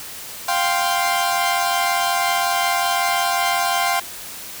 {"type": "chord", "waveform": "sawtooth", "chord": "F suspended second", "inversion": "none", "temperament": "equal", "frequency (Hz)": [698.5, 784, 1046.5], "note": ["F5", "G5", "C6"], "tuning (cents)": [0, 0, 0], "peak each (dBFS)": [-18, -18, -19], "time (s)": [0.48, 4], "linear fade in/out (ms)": 5, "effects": ["white hiss -34 dBFS RMS until 4.6 s"]}